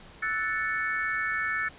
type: chord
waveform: sine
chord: F# minor seventh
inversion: third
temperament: equal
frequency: 1318.5 / 1480 / 1760 / 2217 Hz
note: E6 / F#6 / A6 / C#7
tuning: 0 / 0 / 0 / 0 cents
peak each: -34 / -34 / -29 / -34 dBFS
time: 0.22-1.69 s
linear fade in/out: 10 ms
effects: pink hiss -50 dBFS RMS until 1.78 s + resampled to 8000 Hz